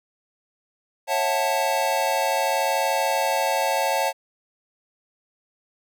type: chord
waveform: square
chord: F# minor seventh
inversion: second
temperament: equal with one note detuned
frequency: 546.4 / 659.3 / 740 / 880 Hz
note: C#5 / E5 / F#5 / A5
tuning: -25 / 0 / 0 / 0 cents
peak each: -27 / -28 / -28 / -25 dBFS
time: 1.07-4.13 s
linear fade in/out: 50 ms
effects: none